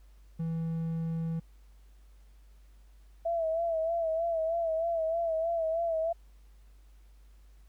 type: tone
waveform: triangle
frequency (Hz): 163.9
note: E3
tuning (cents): -10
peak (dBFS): -28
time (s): 0.39-1.4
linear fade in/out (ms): 10
type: tone with vibrato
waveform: sine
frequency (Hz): 659.3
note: E5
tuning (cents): 0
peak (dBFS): -27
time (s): 3.25-6.13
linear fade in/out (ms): 10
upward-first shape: sine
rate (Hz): 3.2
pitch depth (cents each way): 55
effects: added 50 Hz sine -53 dBFS peak until 7.68 s + pink hiss -70 dBFS RMS until 7.68 s